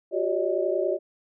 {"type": "tone cluster", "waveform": "sine", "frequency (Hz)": [359.2, 389.8, 568, 622], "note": ["F4", "G4", "C#5", "D#5"], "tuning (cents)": [49, -10, 42, -1], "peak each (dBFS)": -28, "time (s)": [0.11, 0.99], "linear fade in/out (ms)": 50, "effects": []}